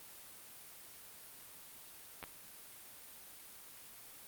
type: clicks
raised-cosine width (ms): 0.3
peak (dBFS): -28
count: 2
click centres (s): 2.228 / 2.239
effects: white hiss -54 dBFS RMS until 4.27 s + Opus 32 kbps